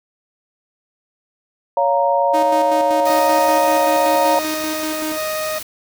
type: chord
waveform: sine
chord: Bb minor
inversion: first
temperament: equal with one note detuned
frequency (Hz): 560.2 / 698.5 / 932.3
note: Db5 / F5 / Bb5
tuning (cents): +18 / 0 / 0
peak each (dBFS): -17 / -19 / -17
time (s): 1.77-4.39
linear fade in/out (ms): 2
type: tone with tremolo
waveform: sawtooth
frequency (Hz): 311.1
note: D#4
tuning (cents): 0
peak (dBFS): -17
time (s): 2.33-5.18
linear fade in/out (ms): 20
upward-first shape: square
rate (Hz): 5.2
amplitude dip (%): 50
type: noise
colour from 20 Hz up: white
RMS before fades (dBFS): -30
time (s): 3.05-5.63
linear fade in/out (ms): 5
type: harmonic tone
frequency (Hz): 622.3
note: D#5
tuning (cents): 0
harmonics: 1 / 2 / 3 / 4 / 6 / 7 / 8 / 9 / 10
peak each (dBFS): -22 / -28 / -32 / -34 / -38 / -39 / -40 / -41 / -42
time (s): 3.06-5.59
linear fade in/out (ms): 10
effects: none